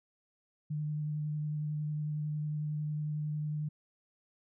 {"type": "tone with vibrato", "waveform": "sine", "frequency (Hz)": 150.9, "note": "D3", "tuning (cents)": 47, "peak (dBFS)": -32, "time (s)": [0.7, 3.69], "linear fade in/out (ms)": 10, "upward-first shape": "sine", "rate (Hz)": 11, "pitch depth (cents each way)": 12, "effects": []}